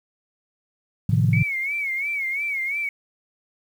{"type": "chord", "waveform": "sine", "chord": "F dominant seventh", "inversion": "first", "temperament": "equal", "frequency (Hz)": [110, 130.81, 155.56, 174.61], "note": ["A2", "C3", "Eb3", "F3"], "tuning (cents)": [0, 0, 0, 0], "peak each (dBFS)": [-19, -21, -22, -24], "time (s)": [1.09, 1.43], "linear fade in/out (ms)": 5}
{"type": "tone with vibrato", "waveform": "sine", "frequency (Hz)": 2217, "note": "C#7", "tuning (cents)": 0, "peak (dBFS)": -23, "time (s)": [1.33, 2.89], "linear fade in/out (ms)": 2, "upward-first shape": "sine", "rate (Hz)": 2.9, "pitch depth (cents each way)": 100}
{"effects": ["tanh soft clip ceiling -5 dBFS", "8-bit"]}